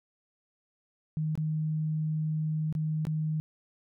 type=tone with dropouts; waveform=sine; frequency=155.56 Hz; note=D#3; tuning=in tune; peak=-27 dBFS; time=1.17-3.4 s; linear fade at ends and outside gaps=0 ms; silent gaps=1.354-1.376 / 2.726-2.751 / 3.052-3.069 s; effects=none